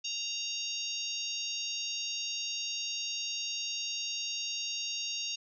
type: harmonic tone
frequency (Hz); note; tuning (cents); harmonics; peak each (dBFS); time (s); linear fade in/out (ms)
930; A#5; -4; 3 / 4 / 5 / 6 / 7; -38 / -40 / -41 / -41 / -41; 0.04-5.36; 10
effects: none